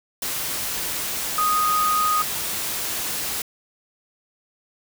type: tone in noise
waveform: sine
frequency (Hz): 1244.5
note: D#6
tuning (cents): 0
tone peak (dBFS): -18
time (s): 1.38-2.22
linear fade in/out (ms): 2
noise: white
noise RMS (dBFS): -27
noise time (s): 0.22-3.42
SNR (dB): +6
effects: none